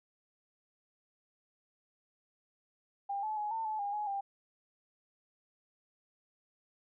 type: tone with pitch steps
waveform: sine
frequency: 799 / 862 / 839 / 899 / 864 / 809 / 839 / 794 Hz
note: G5 / A5 / G#5 / A5 / A5 / G#5 / G#5 / G5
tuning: +33 / -36 / +17 / +37 / -32 / -46 / +17 / +22 cents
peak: -33 dBFS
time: 3.09-4.21 s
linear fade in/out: 10 ms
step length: 140 ms
effects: none